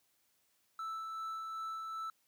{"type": "tone with tremolo", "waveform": "triangle", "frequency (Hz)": 1318.5, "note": "E6", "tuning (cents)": 0, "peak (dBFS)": -36, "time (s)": [0.79, 2.1], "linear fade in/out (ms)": 2, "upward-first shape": "sine", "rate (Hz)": 2.6, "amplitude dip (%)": 25, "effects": ["white hiss -75 dBFS RMS until 2.27 s", "high-pass 60 Hz 12 dB/octave"]}